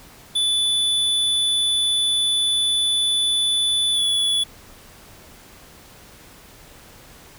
square tone with pitch glide, 3480 to 3420 Hz, A7 to A7, -20 to -50 cents, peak -18 dBFS, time 0.35-4.44 s, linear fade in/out 10 ms, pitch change -30 cents, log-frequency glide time 3.93-4.02 s, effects pink hiss -46 dBFS RMS until 7.38 s

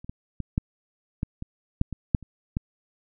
clicks, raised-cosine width 5 ms, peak -30 / -21 / -18 / -10 / -14 / -21 / -8 / -20 / -6 / -30 / -13 dBFS, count 11, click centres 0.045 / 0.095 / 0.403 / 0.579 / 1.231 / 1.424 / 1.814 / 1.927 / 2.148 / 2.227 / 2.569 s, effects none

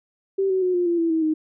sine tone with pitch steps, 388.4 / 376.5 / 364.9 / 353.7 / 342.8 / 332.3 / 322.1 / 312.2 Hz, G4 / F#4 / F#4 / F4 / F4 / E4 / E4 / D#4, -16 / +30 / -24 / +22 / -32 / +14 / -40 / +6 cents, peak -18 dBFS, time 0.38-1.34 s, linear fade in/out 10 ms, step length 120 ms, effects none

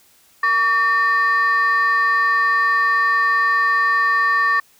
sine tone pair together, 1141 / 1811.2 Hz, C#6 / A6, +50 / +50 cents, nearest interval minor sixth, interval 800 cents, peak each -15 dBFS, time 0.43-4.6 s, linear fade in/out 5 ms, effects tanh soft clip ceiling -10 dBFS + white hiss -54 dBFS RMS until 4.79 s

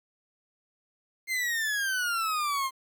40% pulse exponential sweep, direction down, 2115 to 1046.5 Hz, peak -26 dBFS, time 1.27-2.71 s, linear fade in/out 50 ms, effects 10-bit

